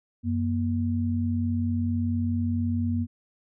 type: tone pair together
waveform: sine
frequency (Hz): 93.06 / 237.5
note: F#2 / A#3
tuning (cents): +10 / +33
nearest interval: octave + major third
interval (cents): 1623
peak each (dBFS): -26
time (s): 0.23-3.07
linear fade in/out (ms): 50
effects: none